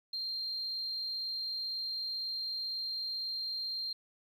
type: tone with amplitude modulation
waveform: sine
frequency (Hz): 4186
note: C8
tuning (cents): 0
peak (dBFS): -32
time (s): 0.13-3.93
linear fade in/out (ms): 5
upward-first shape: sine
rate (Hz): 208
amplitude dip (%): 35
effects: tanh soft clip ceiling -29 dBFS + 11-bit